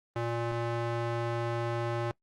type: tone with band-pass filter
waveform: square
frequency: 117.5 Hz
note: A#2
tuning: 14 cents sharp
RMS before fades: -32 dBFS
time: 0.16-2.11 s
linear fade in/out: 0 ms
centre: 720 Hz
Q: 0.57
effects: noise-tail reverb RT60 0.1 s tail -23 dB re dry + Opus 24 kbps